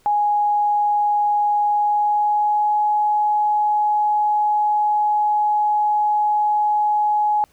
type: tone with pitch glide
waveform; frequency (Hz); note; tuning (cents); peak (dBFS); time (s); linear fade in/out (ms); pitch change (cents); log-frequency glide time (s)
sine; 830.6 to 840.3; G#5 to G#5; 0 to +20; -15; 0.06-7.44; 0; +20; 1.65-2.78
effects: pink hiss -58 dBFS RMS until 7.52 s